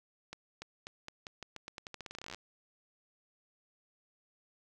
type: accelerating click train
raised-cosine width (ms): 0.2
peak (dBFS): -26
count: 25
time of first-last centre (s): 0.33-2.346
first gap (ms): 290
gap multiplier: 0.86
effects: none